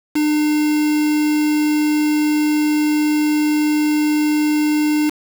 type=tone with quantisation; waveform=triangle; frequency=301.8 Hz; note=D4; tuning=47 cents sharp; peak=-12 dBFS; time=0.15-5.1 s; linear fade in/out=10 ms; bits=4; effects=none